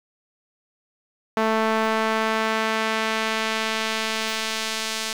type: tone with band-pass filter sweep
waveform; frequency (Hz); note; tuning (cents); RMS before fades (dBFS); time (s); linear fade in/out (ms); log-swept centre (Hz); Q
sawtooth; 220.7; A3; +5; -24; 1.37-5.13; 2; 970 to 5100; 0.75
effects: 7-bit